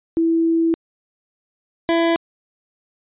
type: tone pair in turn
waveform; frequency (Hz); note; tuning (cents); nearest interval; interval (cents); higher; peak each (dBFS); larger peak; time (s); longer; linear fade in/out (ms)
sine / 25% pulse; 329.6 / 334; E4 / E4; 0 / +23; unison; 23; second; -14 / -11; second; 0.17-0.74 / 1.89-2.16; first; 0
effects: resampled to 8000 Hz